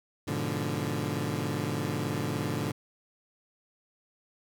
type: chord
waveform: 20% pulse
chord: G# diminished seventh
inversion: none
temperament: equal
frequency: 103.83 / 123.47 / 146.83 / 174.61 Hz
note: G#2 / B2 / D3 / F3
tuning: 0 / 0 / 0 / 0 cents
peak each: -30 / -31 / -28 / -33 dBFS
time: 0.27-2.72 s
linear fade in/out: 10 ms
effects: none